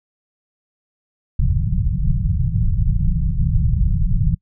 pink low-pass noise, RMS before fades -17 dBFS, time 1.39-4.35 s, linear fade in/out 5 ms, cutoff 180 Hz, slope 96 dB/octave, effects noise-tail reverb RT60 0.1 s tail -25 dB re dry

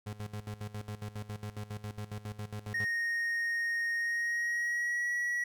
35% pulse tone with tremolo, 105 Hz, G#2, 19 cents sharp, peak -35 dBFS, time 0.06-2.85 s, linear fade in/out 10 ms, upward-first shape square, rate 7.3 Hz, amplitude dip 80%
triangle tone with pitch glide, 1859 to 1926.8 Hz, A#6 to B6, -5 to -43 cents, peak -28 dBFS, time 2.74-5.44 s, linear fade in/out 5 ms, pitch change +62 cents, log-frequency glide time 3.96-5.11 s
effects none

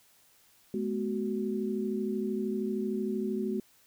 sine tone cluster, 212.1 / 245.1 / 373.2 Hz, G#3 / B3 / F#4, +37 / -13 / +15 cents, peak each -32 / -36 / -33 dBFS, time 0.74-3.6 s, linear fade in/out 2 ms, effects white hiss -63 dBFS RMS until 3.86 s

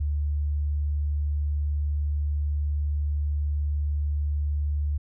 sine tone, 73.42 Hz, D2, in tune, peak -23 dBFS, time 0-4.98 s, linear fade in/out 10 ms, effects none

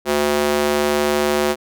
square tone with high-pass filter, 73.42 Hz, D2, in tune, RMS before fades -18 dBFS, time 0.05-1.56 s, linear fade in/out 50 ms, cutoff 370 Hz, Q 1.4, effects none

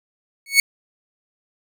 sawtooth tone with exponential growth, 2217 Hz, C#7, in tune, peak -3 dBFS, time 0.46-0.6 s, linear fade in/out 2 ms, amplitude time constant 29 ms, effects none

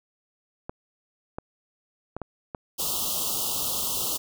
clicks, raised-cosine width 1 ms, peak -19 dBFS, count 5, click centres 0.695 / 1.385 / 2.166 / 2.217 / 2.548 s
white band-stop noise, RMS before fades -28 dBFS, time 2.78-4.18 s, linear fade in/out 20 ms, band 1300 to 2800 Hz, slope 96 dB/octave
effects none

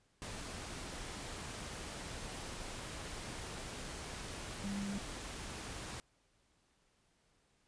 sine tone in noise, 199.9 Hz, G3, 34 cents sharp, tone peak -37 dBFS, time 4.64-4.98 s, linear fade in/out 0 ms, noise pink, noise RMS -45 dBFS, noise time 0.22-6 s, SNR +5 dB, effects pink hiss -74 dBFS RMS until 7.67 s + resampled to 22050 Hz

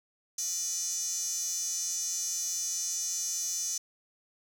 square tone with high-pass filter, 270.1 Hz, C#4, 45 cents flat, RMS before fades -33 dBFS, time 0.38-3.78 s, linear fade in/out 5 ms, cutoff 6200 Hz, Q 8.4, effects none

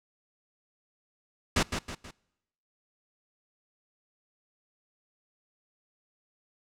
pink noise with echo, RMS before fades -24 dBFS, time 1.56-1.63 s, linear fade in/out 5 ms, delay 160 ms, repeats 3, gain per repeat -7 dB, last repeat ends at 2.11 s, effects noise-tail reverb RT60 0.9 s tail -24 dB re dry + low-pass 7000 Hz 12 dB/octave

